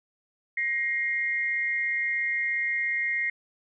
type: tone pair together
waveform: sine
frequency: 1886 / 2123 Hz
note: A#6 / C7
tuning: +20 / +25 cents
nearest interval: major second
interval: 205 cents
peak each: -28 / -27 dBFS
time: 0.57-3.3 s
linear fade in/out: 5 ms
effects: none